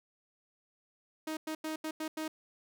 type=tone bursts at uneven times; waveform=sawtooth; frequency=313.4 Hz; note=D#4; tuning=13 cents sharp; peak=-31 dBFS; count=6; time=1.27-1.37 / 1.47-1.55 / 1.64-1.76 / 1.84-1.91 / 2-2.08 / 2.17-2.28 s; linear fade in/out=5 ms; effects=none